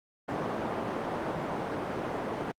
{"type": "band-pass noise", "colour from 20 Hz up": "white", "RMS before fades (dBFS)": -33, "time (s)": [0.28, 2.52], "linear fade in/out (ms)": 10, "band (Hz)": [130, 790], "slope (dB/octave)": 12, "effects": ["Opus 24 kbps"]}